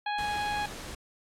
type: harmonic tone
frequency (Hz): 830.6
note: G#5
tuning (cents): 0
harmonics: 1 / 2 / 3 / 4 / 5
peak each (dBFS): -30 / -36 / -40 / -42 / -44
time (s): 0.06-0.66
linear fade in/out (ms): 5
type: noise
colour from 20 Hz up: pink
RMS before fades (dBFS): -41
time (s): 0.18-0.95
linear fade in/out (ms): 5
effects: low-pass 10000 Hz 12 dB/octave + AAC 64 kbps